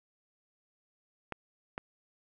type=clicks; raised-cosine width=0.5 ms; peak=-21 dBFS; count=2; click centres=1.323 / 1.779 s; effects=none